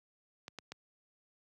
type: clicks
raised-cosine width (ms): 0.2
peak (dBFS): -26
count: 3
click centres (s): 0.481 / 0.587 / 0.72
effects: high-pass 100 Hz 12 dB/octave